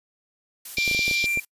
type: noise with tremolo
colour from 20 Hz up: blue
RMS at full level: -36 dBFS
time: 0.65-1.45 s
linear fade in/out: 5 ms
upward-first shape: square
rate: 5 Hz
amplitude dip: 45%
type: tone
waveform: triangle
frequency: 2368 Hz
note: D7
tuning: 14 cents sharp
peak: -20 dBFS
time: 0.77-1.4 s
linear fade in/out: 5 ms
type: band-pass noise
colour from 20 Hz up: pink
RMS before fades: -30 dBFS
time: 0.77-1.26 s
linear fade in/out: 0 ms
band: 3400 to 5500 Hz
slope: 48 dB/octave
type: clicks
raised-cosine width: 2 ms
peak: -20 dBFS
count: 9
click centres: 0.784 / 0.878 / 0.913 / 0.948 / 0.992 / 1.08 / 1.112 / 1.242 / 1.374 s
effects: noise-tail reverb RT60 0.1 s tail -26 dB re dry + resampled to 32000 Hz